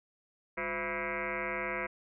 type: tone with frequency modulation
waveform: sine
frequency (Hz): 1300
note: E6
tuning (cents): -24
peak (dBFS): -32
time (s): 0.57-1.87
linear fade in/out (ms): 10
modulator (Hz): 157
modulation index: 6.5
effects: none